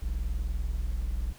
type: tone pair together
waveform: triangle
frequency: 41.47 / 62 Hz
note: E1 / B1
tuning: +11 / +7 cents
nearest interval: perfect fifth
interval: 696 cents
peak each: -28 dBFS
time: 0.02-1.33 s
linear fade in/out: 10 ms
effects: tanh soft clip ceiling -21 dBFS + pink hiss -54 dBFS RMS until 1.38 s